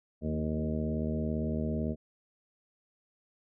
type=harmonic tone with a mistuned harmonic; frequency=77.78 Hz; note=D#2; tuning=in tune; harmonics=1 / 2 / 3 / 4 / 5 / 6 / 7 / 8; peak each=-35 / -36 / -33 / -42 / -41 / -42 / -47 / -41 dBFS; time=0.21-1.96 s; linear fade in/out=50 ms; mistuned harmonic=3; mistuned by=-27 cents; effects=none